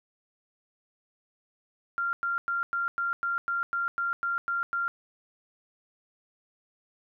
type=tone bursts; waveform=sine; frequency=1387 Hz; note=F6; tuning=12 cents flat; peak=-26 dBFS; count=12; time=1.98-4.88 s; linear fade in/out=0 ms; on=150 ms; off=100 ms; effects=none